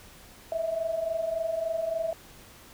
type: tone pair together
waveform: sine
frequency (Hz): 635.8 / 659.3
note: D#5 / E5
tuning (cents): +37 / 0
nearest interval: minor second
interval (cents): 63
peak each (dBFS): -33 / -28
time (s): 0.52-2.13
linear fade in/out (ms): 2
effects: pink hiss -51 dBFS RMS until 2.73 s